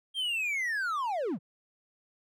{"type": "linear sweep", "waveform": "triangle", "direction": "down", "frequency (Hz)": [3232, 128.8], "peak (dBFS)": -27, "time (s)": [0.14, 1.39], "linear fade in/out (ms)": 50, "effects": []}